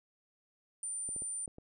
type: tone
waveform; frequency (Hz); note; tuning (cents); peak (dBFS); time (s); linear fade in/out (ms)
sine; 9110; C#9; +46; -36; 0.83-1.46; 2
type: clicks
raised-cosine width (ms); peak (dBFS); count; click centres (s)
2; -36; 5; 1.09 / 1.163 / 1.221 / 1.478 / 1.584
effects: none